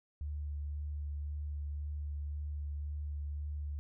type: tone with vibrato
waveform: sine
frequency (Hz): 73.42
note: D2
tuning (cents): 0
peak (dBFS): -36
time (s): 0.21-3.79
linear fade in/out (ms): 0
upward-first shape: sine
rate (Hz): 1.9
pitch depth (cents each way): 14
effects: none